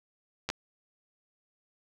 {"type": "clicks", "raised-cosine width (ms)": 0.2, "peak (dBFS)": -14, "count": 2, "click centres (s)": [0.49, 0.501], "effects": []}